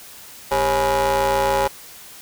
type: ring-modulated tone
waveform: 30% pulse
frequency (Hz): 146.9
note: D3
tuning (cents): +1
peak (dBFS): -11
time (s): 0.51-1.68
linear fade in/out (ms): 10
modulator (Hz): 691
effects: white hiss -41 dBFS RMS until 2.21 s